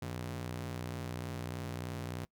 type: ring-modulated tone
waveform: sawtooth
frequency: 123.47 Hz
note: B2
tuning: in tune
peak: -31 dBFS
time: 0.02-2.25 s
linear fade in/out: 0 ms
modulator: 30.1 Hz
effects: noise-tail reverb RT60 0.1 s tail -23 dB re dry